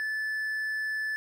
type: tone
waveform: triangle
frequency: 1742 Hz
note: A6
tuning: 18 cents flat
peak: -27 dBFS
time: 0-1.16 s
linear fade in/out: 0 ms
effects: none